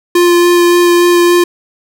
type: tone with vibrato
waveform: square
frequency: 349.2 Hz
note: F4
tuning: in tune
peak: -6 dBFS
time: 0.15-1.44 s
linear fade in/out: 5 ms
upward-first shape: sine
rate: 3.5 Hz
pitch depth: 9 cents each way
effects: none